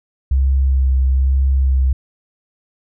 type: tone with vibrato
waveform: sine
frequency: 66.3 Hz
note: C2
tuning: 23 cents sharp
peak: -11 dBFS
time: 0.31-1.93 s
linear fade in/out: 5 ms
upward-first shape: sine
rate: 1.1 Hz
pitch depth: 22 cents each way
effects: none